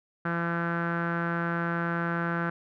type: tone with low-pass filter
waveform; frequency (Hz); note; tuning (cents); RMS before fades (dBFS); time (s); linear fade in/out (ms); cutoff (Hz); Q
sawtooth; 169.6; E3; +50; -29; 0.25-2.5; 5; 1500; 5.9
effects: none